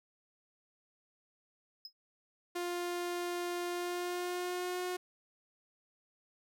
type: tone with exponential decay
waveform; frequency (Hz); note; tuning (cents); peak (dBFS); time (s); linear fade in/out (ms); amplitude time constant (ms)
triangle; 5110; D#8; +45; -39; 1.85-1.93; 2; 16
type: tone with pitch glide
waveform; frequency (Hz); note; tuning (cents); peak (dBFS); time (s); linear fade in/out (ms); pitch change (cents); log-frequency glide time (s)
sawtooth; 351.4 to 361.7; F4 to F#4; +11 to -39; -31; 2.55-4.97; 10; +50; 3.69-4.84
effects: none